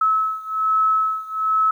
sine beating tone pair, 1295 / 1296.2 Hz, E6 / E6, -31 / -30 cents, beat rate 1.2 Hz, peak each -19 / -21 dBFS, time 0.01-1.71 s, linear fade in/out 5 ms, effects 9-bit

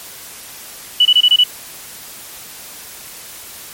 sine tone bursts, 2960 Hz, F#7, in tune, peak -6 dBFS, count 6, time 1-1.438 s, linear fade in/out 5 ms, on 53 ms, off 24 ms, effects white hiss -34 dBFS RMS until 3.73 s + MP3 64 kbps

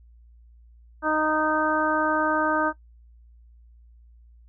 harmonic tone, 309.2 Hz, D#4, 11 cents flat, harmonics 1 / 2 / 3 / 4 / 5, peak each -27 / -27 / -27 / -27 / -27 dBFS, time 1.02-2.73 s, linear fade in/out 50 ms, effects noise-tail reverb RT60 0.1 s tail -18 dB re dry + added 58 Hz sine -49 dBFS peak until 4.48 s

